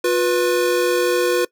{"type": "tone pair together", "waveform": "square", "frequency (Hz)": [356.8, 490.8], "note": ["F4", "B4"], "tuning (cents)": [37, -11], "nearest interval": "tritone", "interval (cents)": 552, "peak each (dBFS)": -19, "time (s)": [0.04, 1.45], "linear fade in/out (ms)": 5, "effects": ["noise-tail reverb RT60 0.1 s tail -21 dB re dry"]}